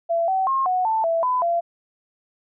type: tone with pitch steps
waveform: sine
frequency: 673 / 762 / 1071 / 736 / 885 / 663 / 1004 / 684 Hz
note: E5 / G5 / C6 / F#5 / A5 / E5 / B5 / F5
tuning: +36 / -49 / +40 / -9 / +10 / +10 / +28 / -36 cents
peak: -18 dBFS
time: 0.09-1.61 s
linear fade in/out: 20 ms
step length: 190 ms
effects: none